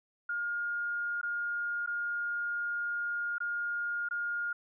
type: tone with dropouts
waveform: sine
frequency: 1419 Hz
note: F6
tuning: 27 cents sharp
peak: -31 dBFS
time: 0.29-4.53 s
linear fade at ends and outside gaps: 5 ms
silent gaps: 1.214-1.23 / 1.863-1.873 / 3.383-3.403 / 4.088-4.109 s
effects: none